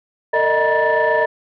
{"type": "tone cluster", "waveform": "sine", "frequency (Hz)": [453.2, 603, 631, 955, 1765], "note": ["A#4", "D5", "D#5", "A#5", "A6"], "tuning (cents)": [-49, 46, 24, 42, 5], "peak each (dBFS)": -19, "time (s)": [0.33, 1.26], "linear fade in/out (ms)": 10, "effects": ["tanh soft clip ceiling -7 dBFS"]}